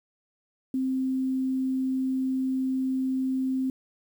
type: tone with quantisation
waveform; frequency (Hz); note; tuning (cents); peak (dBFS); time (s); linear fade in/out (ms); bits
sine; 261.6; C4; 0; -24; 0.74-3.7; 2; 9
effects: none